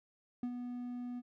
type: tone with ADSR envelope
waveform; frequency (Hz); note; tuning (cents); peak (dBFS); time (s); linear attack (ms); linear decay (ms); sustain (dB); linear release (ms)
triangle; 245.1; B3; -13; -31; 0.43-1.22; 3; 69; -6; 37
effects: none